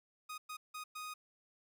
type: tone bursts at uneven times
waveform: sawtooth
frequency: 1244.5 Hz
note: D#6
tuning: in tune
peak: -39 dBFS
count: 4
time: 0.29-0.38 / 0.49-0.57 / 0.74-0.84 / 0.95-1.14 s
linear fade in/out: 10 ms
effects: none